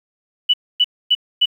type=tone bursts; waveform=sine; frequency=2960 Hz; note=F#7; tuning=in tune; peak=-10 dBFS; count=4; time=0.49-1.458 s; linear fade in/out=10 ms; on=47 ms; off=260 ms; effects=8-bit